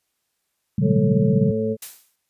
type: chord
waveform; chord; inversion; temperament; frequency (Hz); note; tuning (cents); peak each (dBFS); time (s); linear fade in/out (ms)
sine; G major seventh; first; equal with one note detuned; 123.47 / 146.83 / 185 / 200.3; B2 / D3 / F#3 / G3; 0 / 0 / 0 / +38; -23 / -21 / -21 / -22; 0.78-1.51; 5
type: harmonic tone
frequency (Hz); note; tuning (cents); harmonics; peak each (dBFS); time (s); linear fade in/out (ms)
110; A2; 0; 1 / 2 / 4 / 5; -30 / -24 / -23 / -29; 0.81-1.77; 50
type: noise with exponential decay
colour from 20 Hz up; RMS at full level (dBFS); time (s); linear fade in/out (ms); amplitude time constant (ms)
blue; -29; 1.82-2.16; 5; 72
effects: white hiss -74 dBFS RMS until 2.29 s + resampled to 32000 Hz